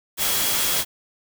sine tone in noise, 3306 Hz, G#7, 9 cents flat, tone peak -31 dBFS, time 0.17-0.85 s, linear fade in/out 50 ms, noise white, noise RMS -22 dBFS, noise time 0.17-0.85 s, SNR -12 dB, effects none

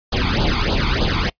pink noise with flanger, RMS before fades -18 dBFS, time 0.12-1.3 s, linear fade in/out 10 ms, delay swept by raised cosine 0.23 to 0.9 ms, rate 3.3 Hz, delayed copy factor +0.9, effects noise-tail reverb RT60 0.1 s tail -25 dB re dry + resampled to 11025 Hz

